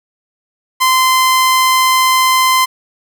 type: tone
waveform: sawtooth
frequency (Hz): 1035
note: C6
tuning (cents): -19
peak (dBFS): -5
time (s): 0.8-2.66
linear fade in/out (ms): 20
effects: none